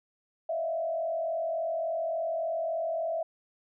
sine tone with frequency modulation, 658 Hz, E5, 3 cents flat, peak -28 dBFS, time 0.49-3.23 s, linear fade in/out 5 ms, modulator 43.5 Hz, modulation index 0.77, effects none

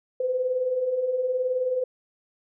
sine beating tone pair, 490.7 / 509.7 Hz, B4 / C5, -11 / -45 cents, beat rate 19 Hz, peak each -32 / -23 dBFS, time 0.2-1.84 s, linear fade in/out 5 ms, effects none

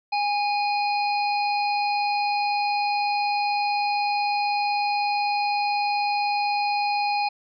harmonic tone with a mistuned harmonic, 822 Hz, G#5, 18 cents flat, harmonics 1 / 3 / 5 / 6, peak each -22 / -29 / -33 / -37 dBFS, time 0.12-7.29 s, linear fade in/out 10 ms, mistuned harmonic 5, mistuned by +36 cents, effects none

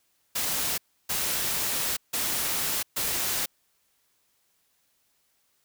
white noise bursts at uneven times, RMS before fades -28 dBFS, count 4, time 0.35-0.78 / 1.09-1.97 / 2.13-2.83 / 2.96-3.46 s, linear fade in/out 10 ms, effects white hiss -70 dBFS RMS until 5.64 s

